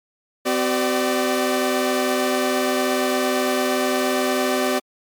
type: tone cluster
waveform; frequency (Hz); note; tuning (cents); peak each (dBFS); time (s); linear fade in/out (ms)
sawtooth; 256.1 / 379.8 / 593; C4 / F#4 / D5; -37 / +45 / +17; -19; 0.45-4.8; 20
effects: MP3 96 kbps